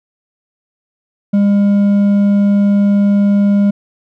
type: tone with hard clipping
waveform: triangle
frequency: 201.8 Hz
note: G#3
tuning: 49 cents flat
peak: -9 dBFS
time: 1.33-3.71 s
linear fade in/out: 10 ms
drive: 7 dB
effects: none